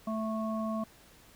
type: harmonic tone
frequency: 220 Hz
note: A3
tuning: in tune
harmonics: 1 / 3 / 5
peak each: -32 / -37 / -39 dBFS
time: 0.07-0.84 s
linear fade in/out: 5 ms
effects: pink hiss -58 dBFS RMS until 1.35 s